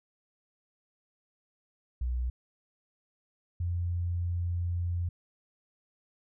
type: tone pair in turn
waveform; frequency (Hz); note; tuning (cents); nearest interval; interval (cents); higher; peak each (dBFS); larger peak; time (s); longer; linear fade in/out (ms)
sine; 61.6 / 87.23; B1 / F2; -4 / -2; tritone; 602; second; -28; neither; 2.01-2.3 / 3.6-5.09; second; 5
effects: none